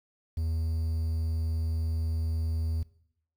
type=tone with quantisation; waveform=triangle; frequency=80.9 Hz; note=E2; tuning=32 cents flat; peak=-25 dBFS; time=0.37-2.83 s; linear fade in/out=5 ms; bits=9; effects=noise-tail reverb RT60 0.7 s tail -20 dB re dry